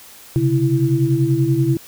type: tone cluster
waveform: sine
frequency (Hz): 129.4 / 139.8 / 331.8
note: C3 / C#3 / E4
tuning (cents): -19 / +15 / +11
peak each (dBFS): -18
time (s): 0.36-1.77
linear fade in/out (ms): 0
effects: white hiss -42 dBFS RMS until 1.87 s